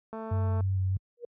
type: click train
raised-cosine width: 1 ms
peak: -26 dBFS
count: 107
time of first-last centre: 0.13-0.607 s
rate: 222 Hz
type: tone with vibrato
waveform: sine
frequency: 95 Hz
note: F#2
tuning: 46 cents sharp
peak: -24 dBFS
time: 0.31-0.97 s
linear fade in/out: 5 ms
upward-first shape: square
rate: 3.3 Hz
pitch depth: 14 cents each way
type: tone with exponential growth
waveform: sine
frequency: 477.7 Hz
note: A#4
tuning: 42 cents sharp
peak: -32 dBFS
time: 1.17-1.25 s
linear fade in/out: 5 ms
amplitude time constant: 16 ms
effects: high-pass 60 Hz 12 dB/octave